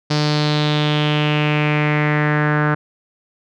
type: tone with low-pass filter sweep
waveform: sawtooth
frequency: 150 Hz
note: D3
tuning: 37 cents sharp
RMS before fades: -17 dBFS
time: 0.1-2.75 s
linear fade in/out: 10 ms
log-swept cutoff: 4900 to 1500 Hz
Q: 4
effects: none

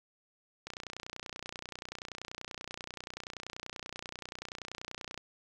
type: click train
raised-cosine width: 0.2 ms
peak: -23 dBFS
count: 138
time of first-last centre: 0.67-5.177 s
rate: 30.4 Hz
effects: none

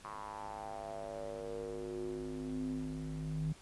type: tone with band-pass filter sweep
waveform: square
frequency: 51.91 Hz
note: G#1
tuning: in tune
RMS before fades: -41 dBFS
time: 0.04-3.53 s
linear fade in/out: 10 ms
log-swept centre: 1100 to 160 Hz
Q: 5.4
effects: pink hiss -58 dBFS RMS until 3.61 s + resampled to 24000 Hz

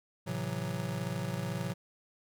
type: chord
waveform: square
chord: F# half-diminished seventh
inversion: first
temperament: just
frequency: 111 / 133.2 / 166.5 / 185 Hz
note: A2 / C3 / E3 / F#3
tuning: +16 / +31 / +18 / 0 cents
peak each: -40 / -39 / -40 / -40 dBFS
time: 0.26-1.74 s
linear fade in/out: 20 ms
effects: none

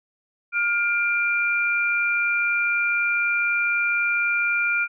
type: tone pair together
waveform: sine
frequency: 1414 / 2378 Hz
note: F6 / D7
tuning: +21 / +21 cents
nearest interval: major sixth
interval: 900 cents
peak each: -22 dBFS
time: 0.52-4.88 s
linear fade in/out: 50 ms
effects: none

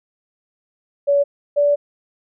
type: tone pair in turn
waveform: sine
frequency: 568 / 578.9 Hz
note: C#5 / D5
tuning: +42 / -25 cents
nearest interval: unison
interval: 33 cents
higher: second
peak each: -12 dBFS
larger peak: neither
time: 1.07-1.24 / 1.56-1.76 s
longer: second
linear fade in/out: 20 ms
effects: none

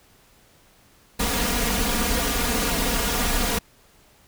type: noise with comb filter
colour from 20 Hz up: pink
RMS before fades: -23 dBFS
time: 1.19-3.59 s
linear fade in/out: 10 ms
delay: 4.2 ms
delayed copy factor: +0.95
effects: pink hiss -56 dBFS RMS until 4.27 s

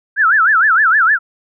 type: tone with vibrato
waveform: sine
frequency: 1512 Hz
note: F#6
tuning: 37 cents sharp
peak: -8 dBFS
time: 0.16-1.19 s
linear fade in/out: 50 ms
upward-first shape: sine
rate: 6.5 Hz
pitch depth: 270 cents each way
effects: none

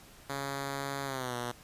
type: tone with pitch glide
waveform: 5% pulse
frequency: 138.59 to 121.35 Hz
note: C#3 to B2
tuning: 0 to -30 cents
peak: -23 dBFS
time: 0.29-1.52 s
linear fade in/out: 10 ms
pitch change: -230 cents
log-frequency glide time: 1.05-1.36 s
effects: pink hiss -55 dBFS RMS until 1.63 s + resampled to 32000 Hz

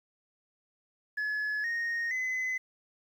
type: tone with pitch steps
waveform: sine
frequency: 1705 / 1859.3 / 2028 Hz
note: G#6 / A#6 / B6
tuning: +45 / -5 / +45 cents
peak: -27 dBFS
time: 1.17-2.58 s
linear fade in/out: 10 ms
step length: 470 ms
effects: tanh soft clip ceiling -28 dBFS + 10-bit

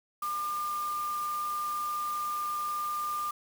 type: tone in noise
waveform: sine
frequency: 1200 Hz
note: D6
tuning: 37 cents sharp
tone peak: -30 dBFS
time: 0.22-3.31 s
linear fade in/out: 5 ms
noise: white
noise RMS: -45 dBFS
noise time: 0.22-3.31 s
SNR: +12 dB
effects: none

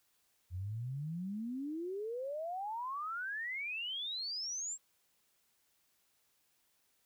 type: exponential sweep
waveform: sine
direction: up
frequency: 85.2 to 7670 Hz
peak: -37 dBFS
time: 0.5-4.78 s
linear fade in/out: 50 ms
effects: white hiss -75 dBFS RMS until 7.05 s

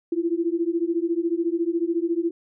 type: beating tone pair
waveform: sine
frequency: 330.9 / 344.9 Hz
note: E4 / F4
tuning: +7 / -22 cents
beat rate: 14 Hz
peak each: -24 dBFS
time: 0.12-2.31 s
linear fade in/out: 5 ms
effects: none

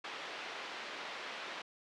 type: band-pass noise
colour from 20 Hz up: white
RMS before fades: -44 dBFS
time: 0.04-1.62 s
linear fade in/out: 5 ms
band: 370 to 3000 Hz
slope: 12 dB/octave
effects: low-pass 5000 Hz 12 dB/octave

